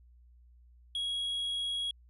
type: tone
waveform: triangle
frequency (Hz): 3314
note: G#7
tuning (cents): -4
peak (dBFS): -30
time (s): 0.95-1.91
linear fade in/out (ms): 2
effects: added 60 Hz sine -56 dBFS peak until 2.09 s + resampled to 32000 Hz